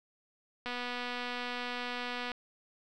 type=click train; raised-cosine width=0.3 ms; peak=-22 dBFS; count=407; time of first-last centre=0.66-2.317 s; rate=245 Hz; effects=none

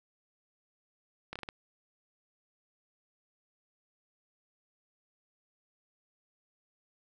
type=slowing click train; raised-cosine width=0.3 ms; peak=-23 dBFS; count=5; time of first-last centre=1.33-1.489 s; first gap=26 ms; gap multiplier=1.29; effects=none

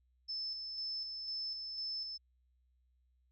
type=tone with tremolo; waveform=sine; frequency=5260 Hz; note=E8; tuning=5 cents flat; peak=-37 dBFS; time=0.28-2.18 s; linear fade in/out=20 ms; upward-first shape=square; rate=2 Hz; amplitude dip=35%; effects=added 62 Hz sine -70 dBFS peak until 3.31 s

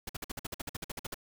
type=noise bursts; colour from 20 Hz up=pink; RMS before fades=-38 dBFS; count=15; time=0.07-1.144 s; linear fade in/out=5 ms; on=24 ms; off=51 ms; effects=none

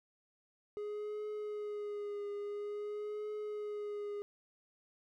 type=tone with vibrato; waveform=triangle; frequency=415.7 Hz; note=G#4; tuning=2 cents sharp; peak=-36 dBFS; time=0.77-4.22 s; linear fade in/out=0 ms; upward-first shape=triangle; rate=0.49 Hz; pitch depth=33 cents each way; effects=none

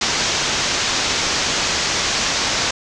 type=low-pass noise; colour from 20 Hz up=white; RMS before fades=-20 dBFS; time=0.01-2.71 s; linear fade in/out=5 ms; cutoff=6700 Hz; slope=48 dB/octave; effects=none

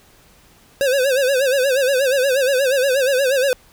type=tone with vibrato; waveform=square; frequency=532 Hz; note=C5; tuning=29 cents sharp; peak=-15 dBFS; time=0.81-3.53 s; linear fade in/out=0 ms; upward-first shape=sine; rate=8.4 Hz; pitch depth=110 cents each way; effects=pink hiss -51 dBFS RMS until 3.72 s

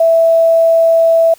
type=tone with quantisation; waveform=sine; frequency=659.3 Hz; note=E5; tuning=in tune; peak=-6 dBFS; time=0-1.34 s; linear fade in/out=5 ms; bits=6; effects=white hiss -45 dBFS RMS until 1.38 s

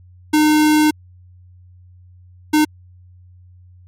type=tone bursts at uneven times; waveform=square; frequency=305 Hz; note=D#4; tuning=34 cents flat; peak=-11 dBFS; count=2; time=0.33-0.91 / 2.53-2.65 s; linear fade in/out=10 ms; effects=added 90 Hz sine -42 dBFS peak until 3.87 s + MP3 64 kbps

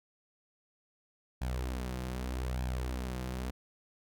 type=tone with flanger; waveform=sawtooth; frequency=63 Hz; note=B1; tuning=35 cents sharp; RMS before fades=-36 dBFS; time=1.41-3.51 s; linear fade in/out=10 ms; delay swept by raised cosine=1.2 to 5.8 ms; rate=0.82 Hz; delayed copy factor=+0.55; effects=none

